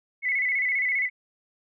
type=tone with vibrato; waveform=sine; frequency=2093 Hz; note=C7; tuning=in tune; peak=-22 dBFS; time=0.22-1.1 s; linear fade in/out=50 ms; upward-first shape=square; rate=15 Hz; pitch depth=75 cents each way; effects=none